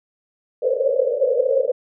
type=band-pass noise; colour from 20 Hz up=white; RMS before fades=-19 dBFS; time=0.62-1.72 s; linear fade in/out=5 ms; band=480 to 550 Hz; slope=96 dB/octave; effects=none